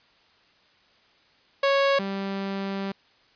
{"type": "tone pair in turn", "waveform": "sawtooth", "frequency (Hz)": [553, 195.85], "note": ["C#5", "G3"], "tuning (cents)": [-4, -1], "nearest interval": "octave + tritone", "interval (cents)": 1797, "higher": "first", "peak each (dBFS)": [-15, -24], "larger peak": "first", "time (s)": [[1.63, 1.99], [1.99, 2.92]], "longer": "second", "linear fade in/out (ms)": 5, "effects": ["white hiss -60 dBFS RMS until 3.35 s", "resampled to 11025 Hz"]}